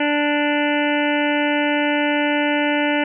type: harmonic tone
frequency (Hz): 293.7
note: D4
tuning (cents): 0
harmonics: 1 / 2 / 3 / 5 / 6 / 7 / 8 / 9 / 10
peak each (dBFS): -20 / -23 / -25 / -27 / -28 / -28 / -29 / -30 / -30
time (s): 0-3.04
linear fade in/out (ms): 5
effects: none